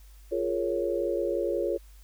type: chord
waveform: sine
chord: Bb minor seventh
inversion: second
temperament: equal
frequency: 349.2 / 415.3 / 466.2 / 554.4 Hz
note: F4 / Ab4 / Bb4 / Db5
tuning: 0 / 0 / 0 / 0 cents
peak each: -30 / -32 / -33 / -30 dBFS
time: 0.31-1.78 s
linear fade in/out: 20 ms
effects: added 50 Hz sine -48 dBFS peak until 2.03 s + white hiss -61 dBFS RMS until 2.03 s